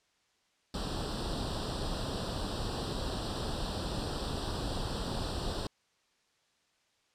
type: noise with comb filter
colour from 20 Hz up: pink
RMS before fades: -35 dBFS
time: 0.74-5.67 s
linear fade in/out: 2 ms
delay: 0.23 ms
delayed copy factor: +0.9
effects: white hiss -72 dBFS RMS until 7.14 s + low-pass 6000 Hz 12 dB/octave